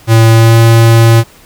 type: tone with pitch glide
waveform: square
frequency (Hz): 113.2 to 114.58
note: A2 to A#2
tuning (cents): +50 to -29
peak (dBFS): -3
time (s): 0.07-1.24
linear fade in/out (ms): 50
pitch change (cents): +21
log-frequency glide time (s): 0.32-0.58
effects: pink hiss -40 dBFS RMS until 1.45 s